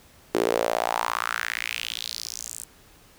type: tone with high-pass filter sweep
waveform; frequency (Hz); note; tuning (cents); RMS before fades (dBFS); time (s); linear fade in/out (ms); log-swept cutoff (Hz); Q
sawtooth; 57.3; A#1; -29; -28; 0.34-2.64; 5; 360 to 8700; 3.6
effects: pink hiss -54 dBFS RMS until 3.18 s